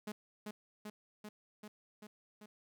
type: tone with echo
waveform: sawtooth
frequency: 210.8 Hz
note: G#3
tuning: 26 cents sharp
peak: -36 dBFS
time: 0.07-0.12 s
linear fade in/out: 5 ms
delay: 390 ms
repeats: 6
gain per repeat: -2 dB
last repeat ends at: 2.46 s
effects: 13-bit